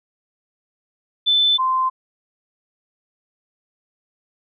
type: tone pair in turn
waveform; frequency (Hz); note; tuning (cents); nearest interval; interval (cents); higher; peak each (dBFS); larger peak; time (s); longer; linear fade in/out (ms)
sine; 3520 / 1038.7; A7 / C6; 0 / -13; octave + major sixth; 2113; first; -13 / -16; first; 1.26-1.58 / 1.58-1.9; neither; 20
effects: none